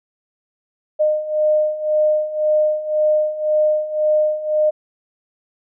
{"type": "beating tone pair", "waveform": "sine", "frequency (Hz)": [610, 611.9], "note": ["D#5", "D#5"], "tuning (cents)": [-34, -29], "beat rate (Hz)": 1.9, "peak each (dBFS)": [-20, -16], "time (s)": [0.99, 4.71], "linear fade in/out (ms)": 20, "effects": []}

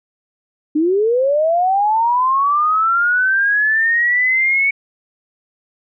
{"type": "linear sweep", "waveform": "sine", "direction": "up", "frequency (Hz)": [292.8, 2236], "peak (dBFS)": -12, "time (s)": [0.75, 4.71], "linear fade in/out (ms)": 10, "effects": []}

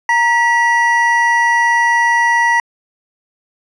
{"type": "tone pair together", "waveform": "triangle", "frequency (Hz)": [932.3, 1941.5], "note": ["A#5", "B6"], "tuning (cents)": [0, -30], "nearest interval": "octave + minor second", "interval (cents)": 1270, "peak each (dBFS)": -11, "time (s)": [0.09, 2.6], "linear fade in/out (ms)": 2, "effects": ["resampled to 22050 Hz"]}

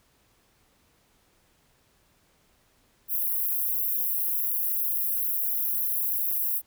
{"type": "high-pass noise", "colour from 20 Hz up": "white", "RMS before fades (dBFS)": -27, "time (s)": [3.08, 6.62], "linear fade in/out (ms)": 50, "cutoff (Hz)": 11000, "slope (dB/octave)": 96, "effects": ["pink hiss -65 dBFS RMS until 6.66 s"]}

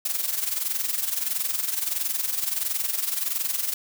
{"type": "noise with amplitude modulation", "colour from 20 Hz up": "blue", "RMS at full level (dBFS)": -24, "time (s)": [0.05, 3.74], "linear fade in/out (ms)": 5, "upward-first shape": "sine", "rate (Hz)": 21.5, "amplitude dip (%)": 70, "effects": []}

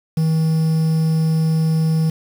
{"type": "tone with quantisation", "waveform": "triangle", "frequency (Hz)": 159.9, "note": "D#3", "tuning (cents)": 48, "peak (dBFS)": -12, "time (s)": [0.17, 2.1], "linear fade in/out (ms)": 5, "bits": 6, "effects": []}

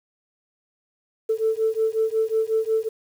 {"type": "beating tone pair", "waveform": "sine", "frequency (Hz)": [440, 445.5], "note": ["A4", "A4"], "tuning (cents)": [0, 22], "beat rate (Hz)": 5.5, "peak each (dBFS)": -22, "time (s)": [1.29, 2.89], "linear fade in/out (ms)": 10, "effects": ["tanh soft clip ceiling -12 dBFS", "8-bit"]}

